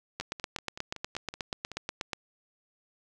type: two click trains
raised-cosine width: 0.2 ms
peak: -23 / -15 dBFS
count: 9 / 17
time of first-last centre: 0.21-1.717 / 0.2-2.132 s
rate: 5.31 / 8.28 Hz
effects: none